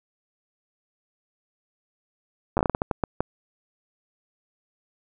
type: slowing click train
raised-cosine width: 1 ms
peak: -8 dBFS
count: 12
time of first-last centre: 2.57-3.206 s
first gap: 9 ms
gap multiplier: 1.34
effects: none